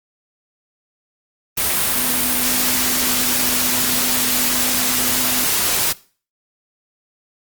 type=tone in noise; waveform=sine; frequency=250 Hz; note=B3; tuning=21 cents sharp; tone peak=-28 dBFS; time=1.95-5.45 s; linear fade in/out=10 ms; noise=white; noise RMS=-18 dBFS; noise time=1.57-5.93 s; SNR=-13 dB; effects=noise-tail reverb RT60 0.4 s tail -20 dB re dry + Opus 32 kbps